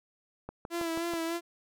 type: click train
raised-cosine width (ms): 1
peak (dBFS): -25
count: 5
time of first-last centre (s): 0.49-1.136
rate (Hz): 6.19
type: tone with vibrato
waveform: sawtooth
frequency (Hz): 334.8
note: E4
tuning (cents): +27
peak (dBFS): -27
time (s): 0.7-1.41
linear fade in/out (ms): 50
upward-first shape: sine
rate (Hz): 3.3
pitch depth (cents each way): 39
effects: none